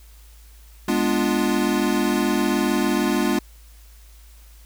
square chord, G# diminished seventh, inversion none, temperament equal, 207.7 / 246.9 / 293.7 / 349.2 Hz, G#3 / B3 / D4 / F4, 0 / 0 / 0 / 0 cents, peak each -25 dBFS, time 0.88-3.39 s, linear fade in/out 5 ms, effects added 54 Hz sine -44 dBFS peak until 4.65 s + white hiss -54 dBFS RMS until 4.65 s

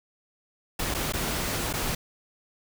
pink noise with dropouts, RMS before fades -29 dBFS, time 0.79-1.95 s, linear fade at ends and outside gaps 5 ms, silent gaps 0.942-0.946 / 1.124-1.135 / 1.729-1.736 s, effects none

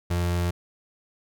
35% pulse tone, 87.31 Hz, F2, in tune, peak -21 dBFS, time 0.1-0.51 s, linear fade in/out 10 ms, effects none

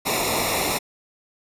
pink noise with comb filter, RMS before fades -23 dBFS, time 0.05-0.79 s, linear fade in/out 20 ms, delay 0.64 ms, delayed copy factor -0.85, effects resampled to 32000 Hz

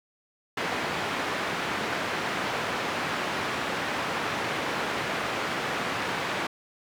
white band-pass noise, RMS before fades -30 dBFS, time 0.57-6.47 s, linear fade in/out 5 ms, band 130 to 1900 Hz, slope 12 dB/octave, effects none

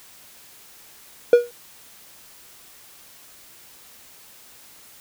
triangle tone with exponential decay, 480.5 Hz, B4, 48 cents flat, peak -3 dBFS, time 1.33-1.51 s, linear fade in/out 2 ms, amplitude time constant 37 ms, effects white hiss -48 dBFS RMS until 5 s

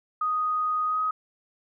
sine tone with pitch glide, 1245 to 1260.2 Hz, D#6 to D#6, +1 to +22 cents, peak -23 dBFS, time 0.21-1.11 s, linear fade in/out 5 ms, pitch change +21 cents, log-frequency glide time 0.86-1 s, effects none

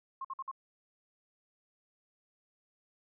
sine tone bursts, 1070 Hz, C6, 38 cents sharp, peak -36 dBFS, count 4, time 0.21-0.514 s, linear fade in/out 5 ms, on 37 ms, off 52 ms, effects none

